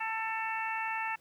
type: harmonic tone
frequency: 444.9 Hz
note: A4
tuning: 19 cents sharp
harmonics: 2 / 3 / 4 / 5 / 6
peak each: -35 / -41 / -38 / -41 / -39 dBFS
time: 0-1.16 s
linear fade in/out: 10 ms
effects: pink hiss -65 dBFS RMS until 1.2 s + high-pass 100 Hz 12 dB/octave